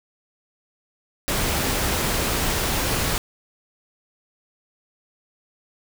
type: noise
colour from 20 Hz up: pink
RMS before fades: -23 dBFS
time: 1.28-3.18 s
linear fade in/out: 0 ms
effects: none